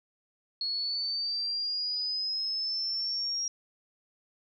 sine linear sweep, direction up, 4328 to 5630 Hz, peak -29 dBFS, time 0.61-3.48 s, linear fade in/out 2 ms, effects none

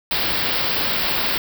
white band-stop noise, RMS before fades -21 dBFS, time 0.11-1.38 s, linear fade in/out 2 ms, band 5200 to 16000 Hz, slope 96 dB/octave, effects none

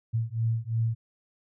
sine beating tone pair, 112.5 / 115.4 Hz, A2 / A#2, +39 / -17 cents, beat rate 2.9 Hz, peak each -28 / -28 dBFS, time 0.13-0.95 s, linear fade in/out 20 ms, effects none

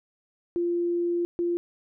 sine tone bursts at uneven times, 346.2 Hz, F4, 15 cents flat, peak -23 dBFS, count 2, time 0.56-1.25 / 1.39-1.57 s, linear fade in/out 0 ms, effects none

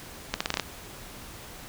accelerating click train, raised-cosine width 0.2 ms, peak -8 dBFS, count 7, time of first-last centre 0.34-0.597 s, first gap 65 ms, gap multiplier 0.83, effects pink hiss -44 dBFS RMS until 1.68 s

